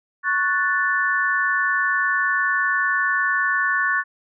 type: chord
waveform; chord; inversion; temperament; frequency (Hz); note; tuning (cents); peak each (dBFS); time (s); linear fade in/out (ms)
sine; F# minor; second; equal; 1108.7 / 1480 / 1760; C#6 / F#6 / A6; 0 / 0 / 0; -24 / -22 / -21; 0.23-4.04; 50
effects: none